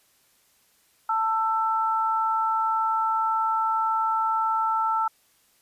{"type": "tone pair together", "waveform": "sine", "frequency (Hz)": [888.2, 1330], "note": ["A5", "E6"], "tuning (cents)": [16, 15], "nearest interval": "perfect fifth", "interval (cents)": 699, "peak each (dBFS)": -24, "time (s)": [1.09, 5.08], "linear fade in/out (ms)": 5, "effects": ["white hiss -63 dBFS RMS until 5.61 s", "resampled to 32000 Hz"]}